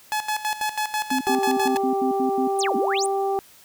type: tone with tremolo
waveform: sawtooth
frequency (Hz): 853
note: G#5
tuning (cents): +46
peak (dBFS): -18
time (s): 0.12-1.77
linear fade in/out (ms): 0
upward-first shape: square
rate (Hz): 6.1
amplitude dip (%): 75
type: tone bursts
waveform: sine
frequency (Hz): 261.6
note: C4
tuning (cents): 0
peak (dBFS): -22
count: 8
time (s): 1.11-2.477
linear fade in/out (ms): 5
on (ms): 100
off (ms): 81
type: harmonic tone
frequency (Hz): 392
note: G4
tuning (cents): 0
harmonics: 1 / 2 / 3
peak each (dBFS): -23 / -24 / -36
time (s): 1.27-3.39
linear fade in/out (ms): 0
type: exponential two-way sweep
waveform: sine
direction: down then up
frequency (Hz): 9660 to 208.5 to 9660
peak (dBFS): -24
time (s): 2.59-3.06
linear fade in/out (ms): 0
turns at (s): 2.76
effects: white hiss -51 dBFS RMS until 3.64 s